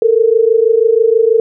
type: tone pair together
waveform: sine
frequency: 440 / 466.2 Hz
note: A4 / A#4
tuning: 0 / 0 cents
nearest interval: minor second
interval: 100 cents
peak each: -10 dBFS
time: 0.02-1.4 s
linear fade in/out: 2 ms
effects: none